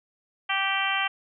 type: harmonic tone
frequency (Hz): 390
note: G4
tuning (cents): -9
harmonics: 2 / 3 / 4 / 5 / 6 / 7 / 8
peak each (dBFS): -31 / -31 / -31 / -31 / -31 / -31 / -31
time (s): 0.49-1.08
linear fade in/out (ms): 10
effects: none